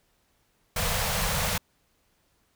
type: band-stop noise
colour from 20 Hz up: pink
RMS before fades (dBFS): -27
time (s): 0.76-1.58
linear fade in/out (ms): 5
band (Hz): 210 to 450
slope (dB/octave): 96
effects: pink hiss -69 dBFS RMS until 2.55 s